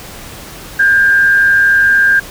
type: tone with frequency modulation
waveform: sine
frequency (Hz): 1601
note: G6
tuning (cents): +36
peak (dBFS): -6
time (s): 0.79-2.2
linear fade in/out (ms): 10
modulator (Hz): 117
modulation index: 0.4
effects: pink hiss -31 dBFS RMS until 2.3 s